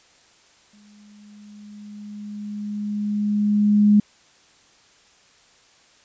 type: tone with exponential growth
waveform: sine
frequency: 207.7 Hz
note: G#3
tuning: in tune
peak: -10 dBFS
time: 0.73-4 s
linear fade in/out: 5 ms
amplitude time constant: 710 ms
effects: white hiss -55 dBFS RMS until 6.04 s + resampled to 16000 Hz